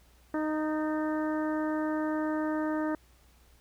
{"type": "harmonic tone with a mistuned harmonic", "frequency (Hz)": 309.1, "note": "D#4", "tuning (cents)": -11, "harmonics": [1, 2, 3, 4, 5, 6], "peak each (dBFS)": [-29, -35, -39, -41, -43, -45], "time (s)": [0.34, 2.95], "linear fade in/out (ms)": 2, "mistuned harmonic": 6, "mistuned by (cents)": -36, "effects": ["added 60 Hz sine -60 dBFS peak until 3.6 s", "pink hiss -64 dBFS RMS until 3.6 s"]}